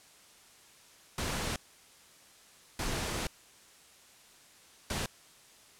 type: noise bursts at uneven times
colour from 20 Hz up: pink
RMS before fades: -34 dBFS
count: 3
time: 1.18-1.56 / 2.79-3.27 / 4.9-5.06 s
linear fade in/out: 2 ms
effects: white hiss -58 dBFS RMS until 5.79 s + low-pass 10000 Hz 12 dB/octave